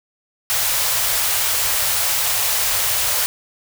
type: band-stop noise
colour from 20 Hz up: white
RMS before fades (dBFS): -19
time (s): 0.5-3.26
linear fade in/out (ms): 0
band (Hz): 120 to 510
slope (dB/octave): 24
effects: none